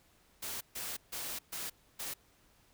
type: noise bursts at uneven times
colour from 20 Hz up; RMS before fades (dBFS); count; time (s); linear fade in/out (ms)
white; -40; 5; 0.42-0.61 / 0.75-0.97 / 1.12-1.39 / 1.52-1.7 / 1.99-2.14; 10
effects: pink hiss -67 dBFS RMS until 2.73 s